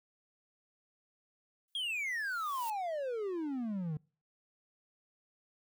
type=noise with exponential growth; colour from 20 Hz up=blue; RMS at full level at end=-44 dBFS; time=1.68-2.7 s; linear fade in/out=2 ms; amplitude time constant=220 ms
type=exponential sweep; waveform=triangle; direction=down; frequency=3322 to 146.83 Hz; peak=-32 dBFS; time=1.75-3.97 s; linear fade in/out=2 ms
effects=noise-tail reverb RT60 0.4 s tail -25 dB re dry